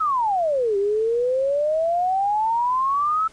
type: exponential two-way sweep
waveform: sine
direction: down then up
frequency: 1321 to 392 to 1321 Hz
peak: -18 dBFS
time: 0-3.28 s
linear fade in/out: 10 ms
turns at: 0.77 s
effects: pink hiss -51 dBFS RMS until 3.32 s + resampled to 22050 Hz